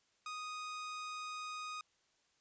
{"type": "tone", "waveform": "sawtooth", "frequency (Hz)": 1244.5, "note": "D#6", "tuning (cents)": 0, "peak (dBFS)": -38, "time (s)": [0.26, 1.81], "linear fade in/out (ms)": 2, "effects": ["white hiss -75 dBFS RMS until 2.4 s", "resampled to 16000 Hz"]}